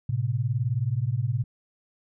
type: beating tone pair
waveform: sine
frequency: 111 / 130 Hz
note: A2 / C3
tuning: +16 / -11 cents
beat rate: 19 Hz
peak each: -26 dBFS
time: 0.09-1.44 s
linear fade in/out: 5 ms
effects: none

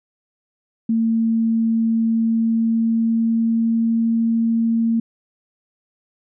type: tone with pitch glide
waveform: sine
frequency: 226.3 to 228.4 Hz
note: A3 to A#3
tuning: +49 to -35 cents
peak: -15 dBFS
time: 0.89-5 s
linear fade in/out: 5 ms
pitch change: +16 cents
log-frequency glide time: 2.09-4.1 s
effects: none

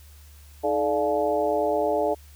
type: tone cluster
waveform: sine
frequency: 312.6 / 429.6 / 590 / 699 / 856 Hz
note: D#4 / A4 / D5 / F5 / A5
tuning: +8 / -41 / +8 / +1 / -48 cents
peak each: -31 / -26 / -25 / -27 / -30 dBFS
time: 0.63-2.15 s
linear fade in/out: 20 ms
effects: added 73 Hz sine -46 dBFS peak until 2.35 s + white hiss -55 dBFS RMS until 2.35 s

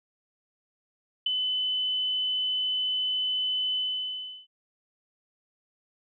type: tone with ADSR envelope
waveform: sine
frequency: 3018 Hz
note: F#7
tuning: 34 cents sharp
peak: -20 dBFS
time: 1.26-4.47 s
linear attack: 6 ms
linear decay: 8 ms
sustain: -5 dB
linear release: 710 ms
effects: none

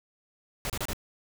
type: noise bursts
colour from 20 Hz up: pink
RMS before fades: -32 dBFS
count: 4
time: 0.65-0.932 s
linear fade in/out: 0 ms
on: 48 ms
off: 30 ms
effects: none

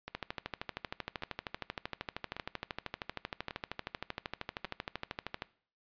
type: two click trains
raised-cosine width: 0.3 ms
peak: -20 / -24 dBFS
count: 69 / 5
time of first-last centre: 0.15-5.421 / 0.08-4.651 s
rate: 12.9 / 0.875 Hz
effects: noise-tail reverb RT60 0.5 s tail -20 dB re dry + resampled to 11025 Hz

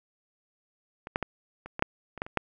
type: clicks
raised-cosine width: 0.5 ms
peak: -23 / -11 / -14 / -26 / -18 / -6 / -25 / -14 / -27 / -9 dBFS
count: 10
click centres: 1.071 / 1.159 / 1.227 / 1.66 / 1.794 / 1.824 / 2.177 / 2.219 / 2.265 / 2.373 s
effects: none

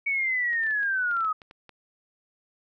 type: linear sweep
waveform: sine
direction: down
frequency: 2253 to 1244.5 Hz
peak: -23 dBFS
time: 0.06-1.33 s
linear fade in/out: 10 ms
type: clicks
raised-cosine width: 0.3 ms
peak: -31 dBFS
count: 12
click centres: 0.532 / 0.635 / 0.666 / 0.709 / 0.831 / 1.113 / 1.168 / 1.207 / 1.248 / 1.418 / 1.511 / 1.693 s
effects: none

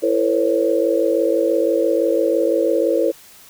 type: tone cluster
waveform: sine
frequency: 333.7 / 450.5 / 508 / 554 Hz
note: E4 / A4 / B4 / C#5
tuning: +21 / +41 / +49 / -1 cents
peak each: -20 dBFS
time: 0.02-3.12 s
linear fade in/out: 20 ms
effects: white hiss -45 dBFS RMS until 3.49 s

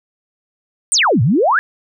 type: exponential two-way sweep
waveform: sine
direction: down then up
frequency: 9610 to 104.4 to 1766 Hz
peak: -10 dBFS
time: 0.92-1.59 s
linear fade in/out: 0 ms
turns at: 1.22 s
effects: none

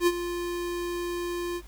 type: tone with ADSR envelope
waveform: square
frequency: 349.2 Hz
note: F4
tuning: in tune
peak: -18 dBFS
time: 0-1.62 s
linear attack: 69 ms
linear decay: 44 ms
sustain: -12 dB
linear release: 58 ms
effects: added 50 Hz sine -45 dBFS peak until 1.67 s + pink hiss -55 dBFS RMS until 1.67 s

